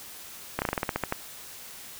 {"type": "slowing click train", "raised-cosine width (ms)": 0.5, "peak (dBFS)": -11, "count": 11, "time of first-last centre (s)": [0.59, 1.124], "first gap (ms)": 29, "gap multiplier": 1.13, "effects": ["white hiss -44 dBFS RMS until 1.99 s"]}